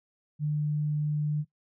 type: tone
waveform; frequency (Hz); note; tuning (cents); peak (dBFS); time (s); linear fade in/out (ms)
sine; 149.7; D3; +33; -25; 0.39-1.45; 50
effects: noise-tail reverb RT60 0.1 s tail -18 dB re dry